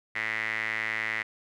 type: tone with band-pass filter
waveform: sawtooth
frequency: 110 Hz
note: A2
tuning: in tune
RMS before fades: -31 dBFS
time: 0.15-1.23 s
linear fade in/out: 10 ms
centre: 2000 Hz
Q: 8.1
effects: none